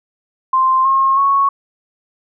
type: tone with pitch steps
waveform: sine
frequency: 1046.5 / 1075.9 / 1106.2 Hz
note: C6 / C6 / C#6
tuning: 0 / +48 / -4 cents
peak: -10 dBFS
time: 0.53-1.49 s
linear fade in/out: 5 ms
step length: 320 ms
effects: none